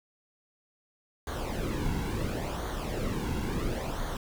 brown noise with flanger, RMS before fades -32 dBFS, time 1.27-4.17 s, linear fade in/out 2 ms, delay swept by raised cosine 0.38 to 1.68 ms, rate 0.72 Hz, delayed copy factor -0.65, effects none

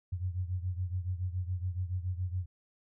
sine beating tone pair, 89.2 / 96.3 Hz, F2 / G2, +37 / -30 cents, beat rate 7.1 Hz, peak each -33 / -37 dBFS, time 0.12-2.46 s, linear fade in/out 10 ms, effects none

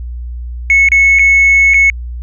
sine tone with dropouts, 2199 Hz, C#7, 14 cents flat, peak -3 dBFS, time 0.7-1.9 s, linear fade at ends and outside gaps 1 ms, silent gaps 0.887-0.918 / 1.188-1.193 / 1.737-1.742 s, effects tanh soft clip ceiling -2 dBFS + added 60 Hz sine -20 dBFS peak until 2.22 s

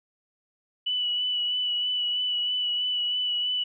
sine tone with vibrato, 2960 Hz, F#7, in tune, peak -24 dBFS, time 0.86-3.64 s, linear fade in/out 10 ms, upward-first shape sine, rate 3.1 Hz, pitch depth 19 cents each way, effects none

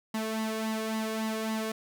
sawtooth tone with flanger, 220 Hz, A3, in tune, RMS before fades -32 dBFS, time 0.14-1.72 s, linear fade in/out 5 ms, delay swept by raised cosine 1 to 1.82 ms, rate 3.6 Hz, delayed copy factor +0.65, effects none

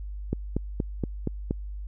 click train, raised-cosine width 3 ms, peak -13 dBFS, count 6, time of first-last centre 0.33-1.509 s, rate 4.24 Hz, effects added 50 Hz sine -33 dBFS peak until 1.87 s

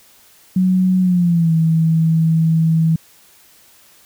sine tone with pitch glide, 185 to 161.98 Hz, F#3 to E3, 0 to -30 cents, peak -11 dBFS, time 0.56-2.96 s, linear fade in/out 5 ms, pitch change -230 cents, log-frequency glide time 1.01-1.53 s, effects white hiss -49 dBFS RMS until 4.05 s

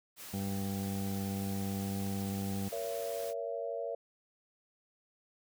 white noise, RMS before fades -47 dBFS, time 0.16-3.34 s, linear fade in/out 50 ms
harmonic tone, 98 Hz, G2, in tune, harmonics 1 / 2 / 3 / 4 / 5 / 7 / 8, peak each -39 / -35 / -48 / -49 / -48 / -53 / -49 dBFS, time 0.33-2.69 s, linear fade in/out 10 ms
sine chord, A# diminished, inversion none, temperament just, 466.2 / 559.4 / 671.3 Hz, A#4 / C#5 / E5, 0 / +16 / +31 cents, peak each -39 dBFS, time 2.72-3.95 s, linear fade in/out 5 ms
effects none

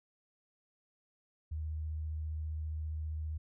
sine tone with vibrato, 77.78 Hz, D#2, in tune, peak -35 dBFS, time 1.51-3.38 s, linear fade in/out 10 ms, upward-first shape sine, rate 15 Hz, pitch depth 13 cents each way, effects none

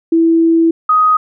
sine tone pair in turn, 329.6 / 1252.3 Hz, E4 / D#6, 0 / +11 cents, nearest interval octave + major seventh, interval 2311 cents, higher second, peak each -7 dBFS, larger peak neither, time 0.12-0.71 / 0.89-1.17 s, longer first, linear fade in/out 5 ms, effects none

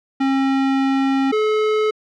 square tone pair in turn, 269.9 / 429.8 Hz, C#4 / A4, -46 / -41 cents, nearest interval minor sixth, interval 805 cents, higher second, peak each -16 dBFS, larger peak neither, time 0.2-1.32 / 1.32-1.91 s, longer first, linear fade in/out 10 ms, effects low-pass 3000 Hz 12 dB/octave

